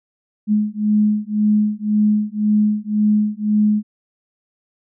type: beating tone pair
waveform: sine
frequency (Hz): 210 / 211.9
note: G#3 / G#3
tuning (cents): +19 / +35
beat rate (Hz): 1.9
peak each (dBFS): -17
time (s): 0.47-3.83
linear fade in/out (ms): 50
effects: none